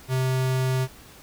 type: tone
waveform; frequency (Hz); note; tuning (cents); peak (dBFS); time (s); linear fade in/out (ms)
square; 130; C3; -11; -22; 0.08-0.88; 50
effects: pink hiss -48 dBFS RMS until 1.22 s